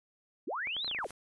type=linear two-way sweep; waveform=sine; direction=up then down; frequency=204.8 to 4186 to 268.6 Hz; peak=-33 dBFS; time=0.47-1.07 s; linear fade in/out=10 ms; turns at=0.86 s
type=clicks; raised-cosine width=0.5 ms; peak=-30 dBFS; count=9; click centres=0.672 / 0.766 / 0.846 / 0.879 / 0.913 / 0.948 / 0.988 / 1.044 / 1.106 s
type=noise with exponential growth; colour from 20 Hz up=white; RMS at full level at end=-46 dBFS; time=0.95-1.11 s; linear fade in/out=2 ms; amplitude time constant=34 ms
effects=resampled to 24000 Hz